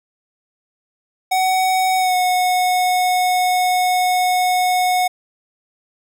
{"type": "tone with pitch glide", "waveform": "square", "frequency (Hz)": [749, 730.6], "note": ["F#5", "F#5"], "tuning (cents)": [21, -22], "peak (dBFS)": -15, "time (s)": [1.31, 5.08], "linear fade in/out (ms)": 10, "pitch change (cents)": -43, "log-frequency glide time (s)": [1.97, 2.15], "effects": []}